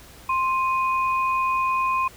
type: tone pair together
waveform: sine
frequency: 1049.2 / 2489 Hz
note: C6 / D#7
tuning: +4 / 0 cents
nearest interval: octave + minor third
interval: 1496 cents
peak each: -20 / -29 dBFS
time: 0.29-2.08 s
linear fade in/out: 5 ms
effects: added 60 Hz sine -50 dBFS peak until 2.16 s + pink hiss -47 dBFS RMS until 2.16 s